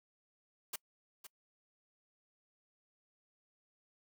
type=noise with echo; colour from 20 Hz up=white; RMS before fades=-40 dBFS; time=0.73-0.76 s; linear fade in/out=5 ms; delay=510 ms; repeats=1; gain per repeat=-11 dB; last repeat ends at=1.27 s; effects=noise-tail reverb RT60 0.1 s tail -26 dB re dry + high-pass 150 Hz 12 dB/octave